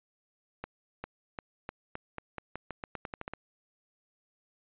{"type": "accelerating click train", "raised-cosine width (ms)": 0.5, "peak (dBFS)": -22, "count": 16, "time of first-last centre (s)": [0.64, 3.336], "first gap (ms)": 400, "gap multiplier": 0.87, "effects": ["resampled to 8000 Hz"]}